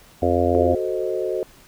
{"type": "harmonic tone", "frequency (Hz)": 87.31, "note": "F2", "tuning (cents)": 0, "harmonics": [1, 3, 4, 5, 6, 7, 8], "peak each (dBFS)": [-24, -24, -24, -24, -24, -24, -24], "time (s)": [0.22, 0.75], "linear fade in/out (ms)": 5}
{"type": "chord", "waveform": "sine", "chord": "F# diminished seventh", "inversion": "none", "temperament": "equal", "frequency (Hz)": [370, 440, 523.3, 622.3], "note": ["F#4", "A4", "C5", "Eb5"], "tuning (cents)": [0, 0, 0, 0], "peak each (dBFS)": [-25, -27, -28, -29], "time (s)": [0.55, 1.43], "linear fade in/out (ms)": 0}
{"effects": ["pink hiss -50 dBFS RMS until 1.67 s"]}